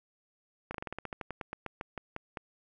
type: slowing click train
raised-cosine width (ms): 0.5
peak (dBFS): -22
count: 18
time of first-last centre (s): 0.71-2.372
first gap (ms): 34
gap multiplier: 1.12
effects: none